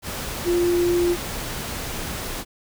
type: tone in noise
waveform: sine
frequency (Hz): 349.2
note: F4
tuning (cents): 0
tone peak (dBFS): -17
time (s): 0.44-1.17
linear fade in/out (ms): 50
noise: pink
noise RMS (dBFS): -30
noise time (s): 0.02-2.45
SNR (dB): +10
effects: none